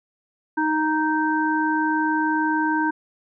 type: harmonic tone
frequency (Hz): 311.1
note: D#4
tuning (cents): 0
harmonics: 1 / 3 / 5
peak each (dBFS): -22 / -23 / -25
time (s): 0.57-2.91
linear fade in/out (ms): 10
effects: none